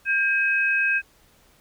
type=tone pair together; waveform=sine; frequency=1597 / 2545 Hz; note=G6 / D#7; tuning=+32 / +39 cents; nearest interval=minor sixth; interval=807 cents; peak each=-21 / -22 dBFS; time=0.05-1.02 s; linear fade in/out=50 ms; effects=pink hiss -58 dBFS RMS until 1.6 s

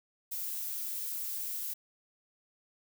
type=noise; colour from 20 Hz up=violet; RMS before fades=-37 dBFS; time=0.31-1.74 s; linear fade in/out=10 ms; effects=none

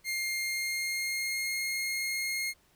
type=tone with pitch glide; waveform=sawtooth; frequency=2119 to 2141 Hz; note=C7 to C7; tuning=+21 to +39 cents; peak=-27 dBFS; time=0.04-2.54 s; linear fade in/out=50 ms; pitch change=+18 cents; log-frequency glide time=0.38-1.59 s; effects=pink hiss -66 dBFS RMS until 2.75 s

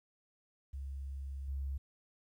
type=tone with level steps; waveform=sine; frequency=68.4 Hz; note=C#2; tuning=23 cents flat; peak=-39 / -35 dBFS; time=0.73-1.78 s; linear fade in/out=10 ms; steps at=1.48 s; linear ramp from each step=5 ms; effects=12-bit

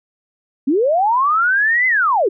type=linear two-way sweep; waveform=sine; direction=up then down; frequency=246.9 to 2063 to 335.3 Hz; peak=-12 dBFS; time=0.67-2.29 s; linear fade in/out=10 ms; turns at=1.87 s; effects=none

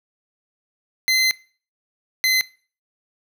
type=tone pair in turn; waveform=25% pulse; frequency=2058 / 2049 Hz; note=C7 / C7; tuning=-29 / -37 cents; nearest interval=unison; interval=8 cents; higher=first; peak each=-12 dBFS; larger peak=neither; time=1.08-1.31 / 2.24-2.41 s; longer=first; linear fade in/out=0 ms; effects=noise-tail reverb RT60 0.4 s tail -21 dB re dry

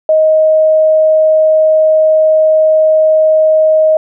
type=tone; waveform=sine; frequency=627 Hz; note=D#5; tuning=13 cents sharp; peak=-5 dBFS; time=0.09-3.97 s; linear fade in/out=2 ms; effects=none

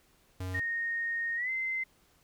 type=tone; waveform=square; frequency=92.5 Hz; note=F#2; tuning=in tune; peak=-35 dBFS; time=0.4-0.6 s; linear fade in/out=5 ms
type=tone with pitch glide; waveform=sine; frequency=1854 to 2069 Hz; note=A#6 to C7; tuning=-10 to -20 cents; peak=-30 dBFS; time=0.54-1.84 s; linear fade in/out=10 ms; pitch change=+190 cents; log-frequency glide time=1.36-1.5 s
effects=pink hiss -66 dBFS RMS until 2.23 s

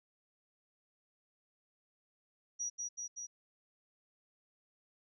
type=tone with echo; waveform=sine; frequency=5790 Hz; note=F#8; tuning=38 cents flat; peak=-35 dBFS; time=2.59-2.7 s; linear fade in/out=20 ms; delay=190 ms; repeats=3; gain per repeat=-2 dB; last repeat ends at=3.27 s; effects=none

